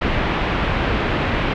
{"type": "low-pass noise", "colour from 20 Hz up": "pink", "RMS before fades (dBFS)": -20, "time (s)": [0.01, 1.54], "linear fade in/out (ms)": 10, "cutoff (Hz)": 3000, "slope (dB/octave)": 24, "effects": []}